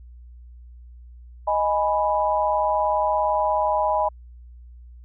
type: chord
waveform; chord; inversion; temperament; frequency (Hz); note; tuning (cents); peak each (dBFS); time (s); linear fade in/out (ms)
sine; G# minor; second; equal; 622.3 / 830.6 / 987.8; D#5 / G#5 / B5; 0 / 0 / 0; -23; 1.47-4.09; 10
effects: added 60 Hz sine -41 dBFS peak until 5.04 s